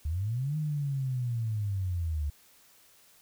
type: linear two-way sweep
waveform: sine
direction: up then down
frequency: 70.9 to 155.56 to 70.9 Hz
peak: -28 dBFS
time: 0.05-2.3 s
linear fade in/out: 5 ms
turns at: 0.57 s
effects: white hiss -60 dBFS RMS until 3.21 s